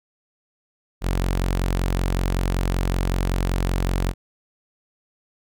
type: tone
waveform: sawtooth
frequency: 45.28 Hz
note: F#1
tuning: 37 cents flat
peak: -16 dBFS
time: 1.01-4.14 s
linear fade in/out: 50 ms
effects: none